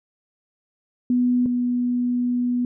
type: tone pair in turn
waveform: sine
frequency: 246.9 / 245.2 Hz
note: B3 / B3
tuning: 0 / -12 cents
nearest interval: unison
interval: 12 cents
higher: first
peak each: -16 / -19 dBFS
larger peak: first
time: 1.1-1.46 / 1.46-2.65 s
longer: second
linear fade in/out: 2 ms
effects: none